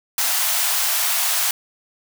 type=high-pass noise; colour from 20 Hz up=white; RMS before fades=-20 dBFS; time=0.18-1.51 s; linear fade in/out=2 ms; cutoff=630 Hz; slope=96 dB/octave; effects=none